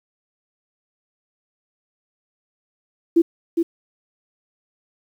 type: tone with echo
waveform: sine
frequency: 334.9 Hz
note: E4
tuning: 27 cents sharp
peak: -10 dBFS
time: 3.16-3.22 s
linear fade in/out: 10 ms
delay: 410 ms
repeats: 1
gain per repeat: -5 dB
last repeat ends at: 3.63 s
effects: 8-bit